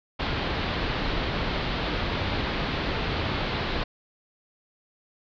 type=low-pass noise; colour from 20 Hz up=pink; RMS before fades=-28 dBFS; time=0.19-3.84 s; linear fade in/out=10 ms; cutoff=4400 Hz; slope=48 dB/octave; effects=none